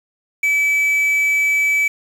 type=tone with quantisation; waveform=triangle; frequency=2300 Hz; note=D7; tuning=37 cents flat; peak=-12 dBFS; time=0.43-1.88 s; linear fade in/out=5 ms; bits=6; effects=none